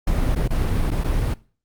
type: noise with dropouts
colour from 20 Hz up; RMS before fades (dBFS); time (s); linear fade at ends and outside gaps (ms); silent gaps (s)
brown; -20; 0.07-1.34; 5; 0.35-0.359 / 0.478-0.505 / 0.906-0.914 / 1.038-1.043
effects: noise-tail reverb RT60 0.4 s tail -21 dB re dry + Opus 48 kbps

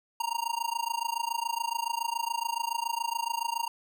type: tone with amplitude modulation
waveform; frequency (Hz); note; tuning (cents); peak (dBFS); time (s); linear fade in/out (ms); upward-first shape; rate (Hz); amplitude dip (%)
square; 932.3; A#5; 0; -26; 0.2-3.68; 5; sine; 27.1; 95
effects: none

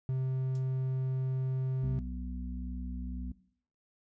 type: tone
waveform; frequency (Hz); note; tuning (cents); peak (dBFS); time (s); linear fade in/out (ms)
triangle; 130.81; C3; 0; -27; 0.09-1.99; 0
type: noise with exponential decay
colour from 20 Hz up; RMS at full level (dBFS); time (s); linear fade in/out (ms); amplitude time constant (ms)
violet; -44; 0.55-0.66; 1; 23
type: harmonic tone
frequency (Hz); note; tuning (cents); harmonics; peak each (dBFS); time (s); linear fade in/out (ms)
62; B1; +7; 1 / 3 / 4; -37 / -42 / -43; 1.83-3.32; 5
effects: noise-tail reverb RT60 0.6 s tail -19 dB re dry + resampled to 16000 Hz

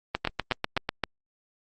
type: two click trains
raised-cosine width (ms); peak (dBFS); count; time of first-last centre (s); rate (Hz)
0.3; -9 / -9; 4 / 7; 0.25-1.037 / 0.15-0.891; 3.81 / 8.1
effects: Opus 32 kbps

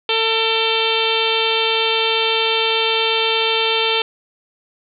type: harmonic tone with a mistuned harmonic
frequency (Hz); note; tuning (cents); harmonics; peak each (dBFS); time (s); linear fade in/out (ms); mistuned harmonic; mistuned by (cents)
447.9; A4; +31; 1 / 2 / 3 / 4 / 5 / 6 / 7 / 8 / 9 / 10; -21 / -24 / -27 / -32 / -26 / -23 / -21 / -23 / -32 / -33; 0.09-4.02; 2; 5; +47
effects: none

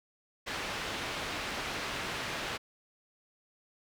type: low-pass noise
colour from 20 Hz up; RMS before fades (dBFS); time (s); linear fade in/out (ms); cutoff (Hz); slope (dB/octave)
white; -37; 0.46-2.58; 20; 2900; 12
effects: none

